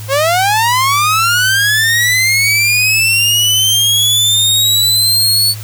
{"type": "linear sweep", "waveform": "sawtooth", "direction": "up", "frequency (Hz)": [520, 4466], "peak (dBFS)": -6, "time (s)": [0.08, 5.55], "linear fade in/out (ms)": 50, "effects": ["added 107 Hz sine -24 dBFS peak until 5.63 s", "white hiss -33 dBFS RMS until 5.63 s"]}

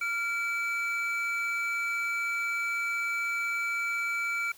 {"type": "tone pair together", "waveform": "triangle", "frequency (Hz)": [1390, 2308], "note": ["F6", "D7"], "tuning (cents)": [-9, -31], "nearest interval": "major sixth", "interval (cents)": 878, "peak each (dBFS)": [-31, -28], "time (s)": [0.01, 4.52], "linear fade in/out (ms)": 5, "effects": ["white hiss -55 dBFS RMS until 4.57 s"]}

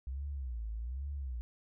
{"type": "tone with vibrato", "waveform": "sine", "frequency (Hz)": 62.2, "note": "B1", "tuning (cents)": 13, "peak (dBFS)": -36, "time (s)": [0.07, 1.41], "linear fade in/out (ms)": 0, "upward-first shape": "sine", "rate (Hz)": 1.2, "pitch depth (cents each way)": 240, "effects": []}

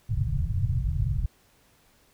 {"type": "low-pass noise", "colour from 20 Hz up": "white", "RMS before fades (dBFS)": -26, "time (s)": [0.09, 1.26], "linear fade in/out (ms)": 5, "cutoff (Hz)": 140, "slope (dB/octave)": 48, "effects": ["pink hiss -62 dBFS RMS until 2.13 s"]}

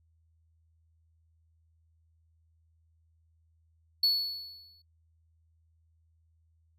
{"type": "tone with exponential decay", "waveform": "triangle", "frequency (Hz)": 4413, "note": "C#8", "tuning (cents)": -9, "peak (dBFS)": -20, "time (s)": [4.03, 4.82], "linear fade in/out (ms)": 5, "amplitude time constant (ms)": 170, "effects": ["noise-tail reverb RT60 0.1 s tail -22 dB re dry", "added 81 Hz sine -65 dBFS peak until 6.78 s"]}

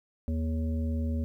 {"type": "harmonic tone with a mistuned harmonic", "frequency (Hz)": 79.4, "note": "D#2", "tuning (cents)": 36, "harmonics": [1, 3, 5, 7], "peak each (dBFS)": [-28, -33, -47, -44], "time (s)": [0.28, 1.24], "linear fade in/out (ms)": 0, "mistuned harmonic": 5, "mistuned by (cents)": 90, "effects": ["11-bit"]}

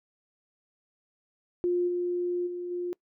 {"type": "tone with level steps", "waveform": "sine", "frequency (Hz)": 353.7, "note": "F4", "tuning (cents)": 22, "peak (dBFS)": [-23, -26, -32, -29], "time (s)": [1.64, 2.93], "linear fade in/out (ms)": 0, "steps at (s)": [1.87, 2.46, 2.7], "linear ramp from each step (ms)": 20, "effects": ["noise-tail reverb RT60 0.1 s tail -24 dB re dry"]}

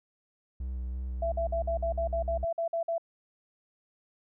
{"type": "tone with vibrato", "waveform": "triangle", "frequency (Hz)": 63, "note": "B1", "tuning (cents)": 35, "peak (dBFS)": -30, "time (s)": [0.6, 2.45], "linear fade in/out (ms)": 5, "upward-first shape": "square", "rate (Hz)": 3, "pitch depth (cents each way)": 22}
{"type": "tone bursts", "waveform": "sine", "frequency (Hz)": 669, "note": "E5", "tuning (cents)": 25, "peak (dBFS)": -27, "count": 12, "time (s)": [1.22, 2.981], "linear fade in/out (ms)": 5, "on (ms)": 100, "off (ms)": 51}
{"effects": []}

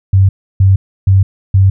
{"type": "tone bursts", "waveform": "sine", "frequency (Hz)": 96.3, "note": "G2", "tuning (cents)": -30, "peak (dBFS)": -4, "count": 4, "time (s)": [0.13, 1.7], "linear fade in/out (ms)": 5, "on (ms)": 160, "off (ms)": 310, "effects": []}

